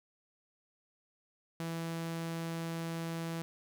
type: tone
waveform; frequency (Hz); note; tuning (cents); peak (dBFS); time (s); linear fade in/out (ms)
sawtooth; 165.5; E3; +7; -32; 1.6-3.42; 0
effects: none